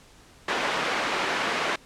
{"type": "band-pass noise", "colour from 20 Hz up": "white", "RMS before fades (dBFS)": -27, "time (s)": [0.48, 1.76], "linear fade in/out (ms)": 5, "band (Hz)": [260, 2100], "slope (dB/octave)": 12, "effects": ["pink hiss -53 dBFS RMS until 1.85 s", "low-pass 9000 Hz 12 dB/octave"]}